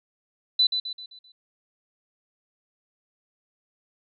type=tone with echo; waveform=sine; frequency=3996 Hz; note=B7; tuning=20 cents sharp; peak=-16 dBFS; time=0.59-0.67 s; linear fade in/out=5 ms; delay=130 ms; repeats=5; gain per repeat=-7 dB; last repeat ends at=1.32 s; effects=none